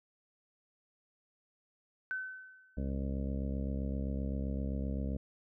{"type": "tone with exponential decay", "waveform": "sine", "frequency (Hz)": 1521, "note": "F#6", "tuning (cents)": 47, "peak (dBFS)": -32, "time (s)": [2.11, 2.9], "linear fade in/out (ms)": 0, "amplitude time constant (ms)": 170}
{"type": "harmonic tone", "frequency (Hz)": 67.7, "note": "C#2", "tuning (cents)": -40, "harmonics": [1, 2, 3, 4, 5, 6, 7, 8, 9], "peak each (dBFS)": [-35, -42, -39, -43, -55, -54, -49, -50, -51], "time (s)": [2.77, 5.17], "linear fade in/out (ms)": 5}
{"effects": []}